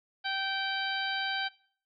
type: harmonic tone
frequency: 777 Hz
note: G5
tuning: 16 cents flat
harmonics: 1 / 2 / 3 / 4 / 5 / 6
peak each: -36 / -34 / -41 / -37 / -39 / -41 dBFS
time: 0.24-1.49 s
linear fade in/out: 20 ms
effects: noise-tail reverb RT60 0.5 s tail -20 dB re dry